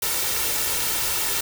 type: noise with comb filter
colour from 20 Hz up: white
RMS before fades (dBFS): -24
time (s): 0.02-1.41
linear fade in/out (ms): 5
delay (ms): 2.2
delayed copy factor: +0.5
effects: none